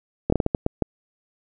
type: slowing click train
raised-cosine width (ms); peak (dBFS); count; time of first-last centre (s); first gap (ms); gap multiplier
2; -6; 8; 0.3-0.823; 24; 1.37
effects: none